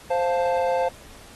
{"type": "chord", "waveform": "triangle", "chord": "F major", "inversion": "second", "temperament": "equal", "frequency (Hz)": [523.3, 698.5, 880], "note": ["C5", "F5", "A5"], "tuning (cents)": [0, 0, 0], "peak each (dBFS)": [-20, -24, -25], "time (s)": [0.1, 0.89], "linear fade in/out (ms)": 10, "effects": ["pink hiss -47 dBFS RMS until 1.35 s", "AAC 32 kbps"]}